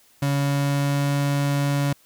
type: tone with pitch glide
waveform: 35% pulse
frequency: 140.7 to 141.92 Hz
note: C#3 to C#3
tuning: +26 to +41 cents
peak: -18 dBFS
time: 0.22-1.93 s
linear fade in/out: 5 ms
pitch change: +15 cents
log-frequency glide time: 0.33-1.09 s
effects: white hiss -57 dBFS RMS until 2.05 s